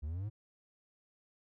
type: exponential sweep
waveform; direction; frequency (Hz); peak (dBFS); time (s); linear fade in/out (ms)
triangle; up; 70.4 to 111.7; -34; 0.02-0.3; 20
effects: none